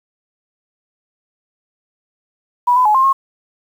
sine tone with pitch steps, 977 / 1006 / 847 / 1058 / 1080 Hz, B5 / B5 / G#5 / C6 / C#6, -19 / +32 / +34 / +19 / -45 cents, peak -9 dBFS, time 2.67-3.13 s, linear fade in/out 10 ms, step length 92 ms, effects 7-bit

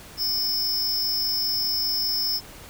square tone with amplitude modulation, 5220 Hz, E8, 18 cents flat, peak -19 dBFS, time 0.17-2.41 s, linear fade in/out 50 ms, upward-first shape sine, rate 225 Hz, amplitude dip 85%, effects pink hiss -44 dBFS RMS until 2.69 s

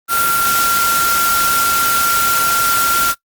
sine tone in noise, 1377 Hz, F6, 25 cents flat, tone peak -13 dBFS, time 0.08-3.15 s, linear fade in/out 50 ms, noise white, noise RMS -18 dBFS, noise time 0.08-3.15 s, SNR +2 dB, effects noise-tail reverb RT60 0.1 s tail -22 dB re dry + Opus 32 kbps

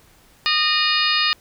harmonic tone with a mistuned harmonic, 614 Hz, D#5, 23 cents flat, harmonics 2 / 3 / 4 / 5 / 6 / 7 / 8, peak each -24 / -24 / -24 / -24 / -24 / -24 / -24 dBFS, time 0.46-1.33 s, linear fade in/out 0 ms, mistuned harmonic 5, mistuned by -110 cents, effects pink hiss -53 dBFS RMS until 1.4 s

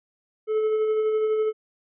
triangle tone with tremolo, 433.5 Hz, A4, 26 cents flat, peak -17 dBFS, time 0.47-1.53 s, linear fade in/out 50 ms, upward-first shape sine, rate 12 Hz, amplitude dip 30%, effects resampled to 8000 Hz

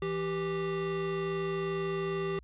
square tone pair together, 164.81 / 392 Hz, E3 / G4, 0 / 0 cents, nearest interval octave + minor third, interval 1500 cents, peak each -38 / -32 dBFS, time 0.02-2.39 s, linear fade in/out 2 ms, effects added 60 Hz sine -53 dBFS peak until 2.43 s + resampled to 8000 Hz

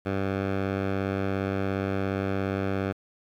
10% pulse tone with low-pass filter, 97.2 Hz, G2, 14 cents flat, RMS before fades -28 dBFS, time 0.05-2.93 s, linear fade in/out 20 ms, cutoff 2200 Hz, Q 0.77, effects 9-bit

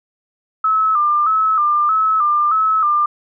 sine tone with vibrato, 1244.5 Hz, D#6, in tune, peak -12 dBFS, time 0.64-3.06 s, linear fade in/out 5 ms, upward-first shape square, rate 1.6 Hz, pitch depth 69 cents each way, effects none

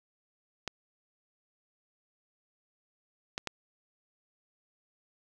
clicks, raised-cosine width 0.2 ms, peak -16 dBFS, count 3, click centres 0.677 / 3.379 / 3.473 s, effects none

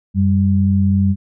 sine tone pair together, 92.6 / 196.21 Hz, F#2 / G3, +2 / +2 cents, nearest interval octave + minor second, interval 1300 cents, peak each -14 dBFS, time 0.14-1.16 s, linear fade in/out 50 ms, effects none

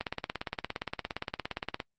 click train, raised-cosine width 0.3 ms, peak -16 dBFS, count 32, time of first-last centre 0.01-1.802 s, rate 17.3 Hz, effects noise-tail reverb RT60 0.1 s tail -24 dB re dry + Opus 24 kbps

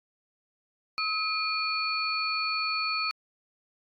sine tone cluster, 1282 / 2430 / 4423 Hz, E6 / D#7 / C#8, -49 / -42 / -5 cents, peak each -31 dBFS, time 0.98-3.11 s, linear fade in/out 0 ms, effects AAC 48 kbps

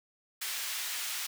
pink high-pass noise, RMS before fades -36 dBFS, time 0.41-1.27 s, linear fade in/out 10 ms, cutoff 2000 Hz, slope 12 dB/octave, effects none

